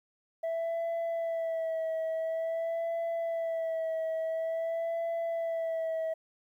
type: tone with vibrato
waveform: sine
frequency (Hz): 657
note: E5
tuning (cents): -6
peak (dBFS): -27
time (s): 0.43-6.14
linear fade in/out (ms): 10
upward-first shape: sine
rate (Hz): 0.48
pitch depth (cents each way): 32
effects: tanh soft clip ceiling -29 dBFS + 11-bit